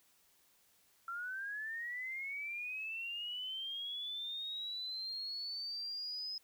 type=linear sweep; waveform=sine; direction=up; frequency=1351 to 5100 Hz; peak=-39 dBFS; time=1.08-6.38 s; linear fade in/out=2 ms; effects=white hiss -70 dBFS RMS until 6.43 s